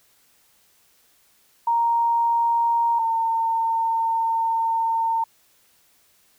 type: tone pair in turn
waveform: sine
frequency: 932.3 / 908.4 Hz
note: A#5 / A#5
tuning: 0 / -45 cents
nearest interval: unison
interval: 45 cents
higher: first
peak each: -17 / -19 dBFS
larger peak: first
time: 1.67-2.99 / 2.99-5.24 s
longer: second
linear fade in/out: 5 ms
effects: white hiss -60 dBFS RMS until 6.38 s

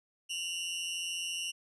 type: tone pair together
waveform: sawtooth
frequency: 2782 / 2956 Hz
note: F7 / F#7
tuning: -7 / -2 cents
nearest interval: minor second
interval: 105 cents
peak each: -33 / -35 dBFS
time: 0.29-1.52 s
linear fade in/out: 20 ms
effects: resampled to 24000 Hz

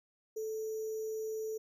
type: tone with sample-and-hold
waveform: sine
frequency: 437.7 Hz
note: A4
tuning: 9 cents flat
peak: -35 dBFS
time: 0.36-1.58 s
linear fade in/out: 10 ms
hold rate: 6300 Hz
effects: none

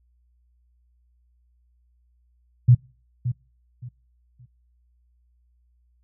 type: tone with echo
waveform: sine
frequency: 122.9 Hz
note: B2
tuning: 8 cents flat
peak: -9 dBFS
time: 2.68-2.75 s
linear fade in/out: 10 ms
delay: 570 ms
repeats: 3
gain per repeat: -12 dB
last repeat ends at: 4.46 s
effects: noise-tail reverb RT60 0.4 s tail -25 dB re dry + added 60 Hz sine -60 dBFS peak until 6.03 s

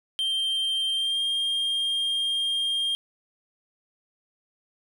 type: tone with pitch glide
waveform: triangle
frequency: 3154 to 3211 Hz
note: G7 to G7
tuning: +10 to +41 cents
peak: -22 dBFS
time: 0.19-2.95 s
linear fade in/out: 0 ms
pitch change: +31 cents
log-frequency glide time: 0.93-1.21 s
effects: none

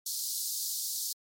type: high-pass noise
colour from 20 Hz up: pink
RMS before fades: -34 dBFS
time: 0.06-1.13 s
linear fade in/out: 5 ms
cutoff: 4200 Hz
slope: 48 dB/octave
effects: MP3 64 kbps

